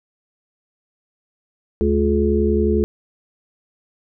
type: harmonic tone with a mistuned harmonic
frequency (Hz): 70.9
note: C#2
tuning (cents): +40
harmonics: 1 / 3 / 5 / 6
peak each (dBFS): -20 / -20 / -20 / -20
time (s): 1.81-2.84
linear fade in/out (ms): 0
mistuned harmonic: 1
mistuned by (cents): +94
effects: none